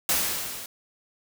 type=noise with level ramp; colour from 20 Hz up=white; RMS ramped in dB=-22 to -39 dBFS; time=0.09-0.66 s; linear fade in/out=2 ms; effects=none